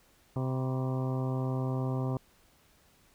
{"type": "harmonic tone with a mistuned harmonic", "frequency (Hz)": 130, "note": "C3", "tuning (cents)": -11, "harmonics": [1, 2, 3, 4, 5, 6, 7, 8, 9], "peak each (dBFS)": [-30, -36, -40, -42, -44, -46, -47, -48, -49], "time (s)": [0.36, 2.17], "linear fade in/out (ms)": 2, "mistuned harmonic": 7, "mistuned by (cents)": 87, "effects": ["pink hiss -64 dBFS RMS until 3.14 s"]}